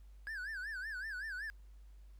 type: tone with vibrato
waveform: triangle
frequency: 1625 Hz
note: G#6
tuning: 38 cents flat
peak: -38 dBFS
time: 0.27-1.5 s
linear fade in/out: 0 ms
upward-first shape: sine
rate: 5.3 Hz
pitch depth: 180 cents each way
effects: added 50 Hz sine -53 dBFS peak until 2.19 s + pink hiss -75 dBFS RMS until 2.19 s